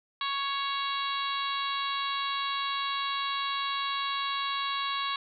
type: harmonic tone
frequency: 555 Hz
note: C#5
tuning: 2 cents sharp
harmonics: 2 / 3 / 4 / 5 / 6 / 7 / 8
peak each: -31 / -40 / -40 / -40 / -38 / -36 / -45 dBFS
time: 0.21-5.16 s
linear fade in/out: 2 ms
effects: none

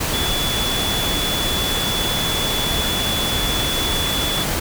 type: tone in noise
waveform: sine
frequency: 3435 Hz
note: A7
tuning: 42 cents flat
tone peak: -22 dBFS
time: 0.13-4.44 s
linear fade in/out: 10 ms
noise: pink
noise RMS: -22 dBFS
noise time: 0-4.6 s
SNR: -3 dB
effects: none

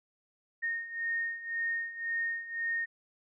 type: beating tone pair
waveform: sine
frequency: 1844 / 1845.9 Hz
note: A#6 / A#6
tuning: -19 / -18 cents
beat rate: 1.9 Hz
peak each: -37 / -33 dBFS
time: 0.62-2.86 s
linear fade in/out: 20 ms
effects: none

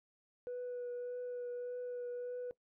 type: tone with vibrato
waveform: sine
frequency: 490.6 Hz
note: B4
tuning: 12 cents flat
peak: -37 dBFS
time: 0.47-2.51 s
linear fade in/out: 0 ms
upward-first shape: triangle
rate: 1.7 Hz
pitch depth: 16 cents each way
effects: noise-tail reverb RT60 0.1 s tail -20 dB re dry + tanh soft clip ceiling -37 dBFS

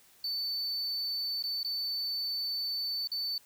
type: tone with dropouts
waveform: triangle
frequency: 4515 Hz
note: C#8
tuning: 31 cents sharp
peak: -30 dBFS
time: 0.24-3.38 s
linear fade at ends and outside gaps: 2 ms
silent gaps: 1.425-1.438 / 1.631-1.647 / 3.074-3.117 s
effects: white hiss -61 dBFS RMS until 3.45 s

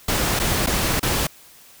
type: noise with dropouts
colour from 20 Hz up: pink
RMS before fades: -21 dBFS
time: 0.08-1.27 s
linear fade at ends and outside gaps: 5 ms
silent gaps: 0.393-0.397 / 0.663-0.67 / 0.997-1.028 s
effects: white hiss -48 dBFS RMS until 1.8 s

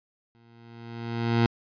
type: tone with exponential growth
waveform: 20% pulse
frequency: 116.54 Hz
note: A#2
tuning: in tune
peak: -13 dBFS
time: 0.35-1.46 s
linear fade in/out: 0 ms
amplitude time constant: 240 ms
effects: resampled to 11025 Hz

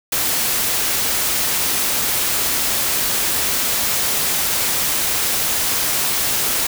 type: noise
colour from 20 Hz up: white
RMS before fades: -19 dBFS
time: 0.12-6.67 s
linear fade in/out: 5 ms
effects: none

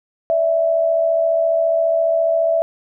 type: tone pair together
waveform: sine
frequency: 584.7 / 659.3 Hz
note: D5 / E5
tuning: -8 / 0 cents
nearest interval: major second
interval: 208 cents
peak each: -23 / -14 dBFS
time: 0.3-2.62 s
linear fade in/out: 0 ms
effects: none

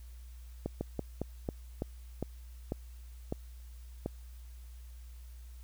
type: slowing click train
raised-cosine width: 2 ms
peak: -20 dBFS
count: 10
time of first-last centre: 0.66-4.061 s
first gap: 150 ms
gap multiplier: 1.22
effects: added 60 Hz sine -46 dBFS peak until 5.63 s + white hiss -64 dBFS RMS until 5.63 s

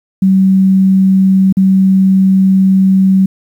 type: tone with dropouts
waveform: sine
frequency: 190.8 Hz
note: G3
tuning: 47 cents flat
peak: -5 dBFS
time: 0.22-3.26 s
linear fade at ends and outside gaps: 5 ms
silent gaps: 1.526-1.569 s
effects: 7-bit

